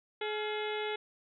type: harmonic tone with a mistuned harmonic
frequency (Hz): 424.4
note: G#4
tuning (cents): +38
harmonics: 1 / 2 / 3 / 4 / 5 / 6 / 7 / 8 / 9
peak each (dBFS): -35 / -40 / -45 / -46 / -42 / -47 / -48 / -44 / -51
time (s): 0.21-0.96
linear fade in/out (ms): 5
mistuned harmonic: 3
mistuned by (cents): +150
effects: none